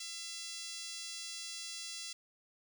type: tone with high-pass filter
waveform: 5% pulse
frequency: 675 Hz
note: E5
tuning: 41 cents sharp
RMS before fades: -44 dBFS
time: 0-2.13 s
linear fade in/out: 5 ms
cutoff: 3200 Hz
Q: 0.78
effects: none